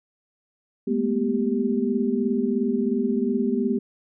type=tone cluster; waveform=sine; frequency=205.8 / 222.3 / 245.2 / 393 Hz; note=G#3 / A3 / B3 / G4; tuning=-16 / +18 / -12 / +4 cents; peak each=-29 / -26 / -24 / -26 dBFS; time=0.87-3.79 s; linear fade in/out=10 ms; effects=none